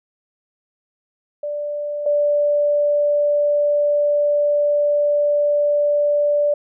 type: tone pair in turn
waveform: sine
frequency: 587.3 / 585.2 Hz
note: D5 / D5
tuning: 0 / -6 cents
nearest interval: unison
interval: 6 cents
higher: first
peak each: -22 / -14 dBFS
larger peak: second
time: 1.43-2.06 / 2.06-6.54 s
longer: second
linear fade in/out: 5 ms
effects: none